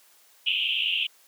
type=band-pass noise; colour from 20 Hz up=white; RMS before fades=-26 dBFS; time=0.46-1.07 s; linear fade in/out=10 ms; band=2600 to 3200 Hz; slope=96 dB/octave; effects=white hiss -58 dBFS RMS until 1.27 s + high-pass 400 Hz 12 dB/octave